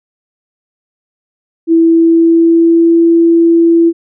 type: tone with pitch glide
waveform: sine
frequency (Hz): 329.6 to 334.6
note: E4 to E4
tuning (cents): 0 to +26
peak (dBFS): -4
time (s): 1.67-3.93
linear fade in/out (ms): 50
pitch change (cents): +26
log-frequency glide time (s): 1.77-3
effects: none